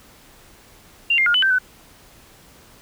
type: tone with pitch steps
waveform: sine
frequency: 2777 / 2113 / 1421 / 2998 / 1559 / 1505 Hz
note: F7 / C7 / F6 / F#7 / G6 / F#6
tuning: -10 / +16 / +30 / +22 / -10 / +29 cents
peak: -14 dBFS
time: 1.1-1.586 s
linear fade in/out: 5 ms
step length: 81 ms
effects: pink hiss -49 dBFS RMS until 2.81 s